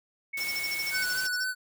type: tone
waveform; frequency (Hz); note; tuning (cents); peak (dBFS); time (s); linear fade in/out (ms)
sine; 2210; C#7; -6; -31; 0.33-1.04; 10
type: noise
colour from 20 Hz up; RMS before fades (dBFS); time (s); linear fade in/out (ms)
white; -38; 0.37-1.27; 5
type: tone bursts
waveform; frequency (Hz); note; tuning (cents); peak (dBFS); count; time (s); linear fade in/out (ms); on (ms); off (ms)
sine; 5400; E8; +41; -31; 14; 0.4-1.443; 10; 42; 35
type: tone with vibrato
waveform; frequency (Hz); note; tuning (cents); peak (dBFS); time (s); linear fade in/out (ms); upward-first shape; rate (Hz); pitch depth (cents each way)
square; 1496; F#6; +19; -29; 0.91-1.55; 50; square; 4.1; 18
effects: none